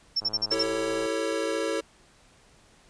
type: tone bursts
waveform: sine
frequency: 5400 Hz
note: E8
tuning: 41 cents sharp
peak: -22 dBFS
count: 6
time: 0.16-0.633 s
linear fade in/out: 10 ms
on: 43 ms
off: 43 ms
type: click train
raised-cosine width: 1 ms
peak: -29 dBFS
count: 90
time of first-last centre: 0.22-1.06 s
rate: 106 Hz
type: chord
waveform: square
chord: A dominant seventh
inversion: second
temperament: equal with one note detuned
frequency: 329.6 / 392 / 445.9 / 554.4 Hz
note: E4 / G4 / A4 / C#5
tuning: 0 / 0 / +23 / 0 cents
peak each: -33 / -36 / -31 / -32 dBFS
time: 0.51-1.81 s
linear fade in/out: 10 ms
effects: pink hiss -58 dBFS RMS until 2.89 s + resampled to 22050 Hz